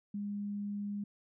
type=tone; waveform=sine; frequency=204 Hz; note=G#3; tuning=31 cents flat; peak=-35 dBFS; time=0.14-1.04 s; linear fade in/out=5 ms; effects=none